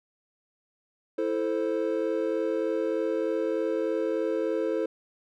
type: chord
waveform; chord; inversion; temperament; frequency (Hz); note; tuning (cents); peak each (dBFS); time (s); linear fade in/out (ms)
triangle; A minor; second; equal; 329.6 / 440 / 523.3; E4 / A4 / C5; 0 / 0 / 0; -28 / -27 / -28; 1.18-4.86; 5
effects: none